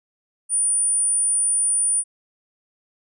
sine tone, 9397 Hz, D9, in tune, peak -17 dBFS, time 0.49-2.04 s, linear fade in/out 50 ms, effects none

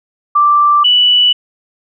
sine tone pair in turn, 1174.7 / 2960 Hz, D6 / F#7, 0 / 0 cents, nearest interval octave + major third, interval 1600 cents, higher second, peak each -6 dBFS, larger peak neither, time 0.35-0.84 / 0.84-1.33 s, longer neither, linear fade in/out 10 ms, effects none

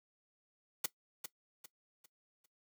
white noise with echo, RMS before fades -33 dBFS, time 0.84-0.86 s, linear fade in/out 5 ms, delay 400 ms, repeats 4, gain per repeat -9 dB, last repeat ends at 2.46 s, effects noise-tail reverb RT60 0.1 s tail -17 dB re dry + high-pass 150 Hz 12 dB/octave

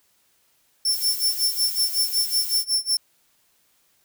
sawtooth tone with tremolo, 5390 Hz, E8, 38 cents sharp, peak -15 dBFS, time 0.85-2.97 s, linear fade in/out 2 ms, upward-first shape sine, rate 5.4 Hz, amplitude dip 95%
violet noise, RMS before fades -30 dBFS, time 0.89-2.65 s, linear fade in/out 50 ms
effects white hiss -64 dBFS RMS until 4.04 s

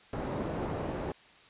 white low-pass noise, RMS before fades -35 dBFS, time 0.13-1.12 s, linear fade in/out 2 ms, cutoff 580 Hz, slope 12 dB/octave, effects white hiss -57 dBFS RMS until 1.49 s + resampled to 8000 Hz

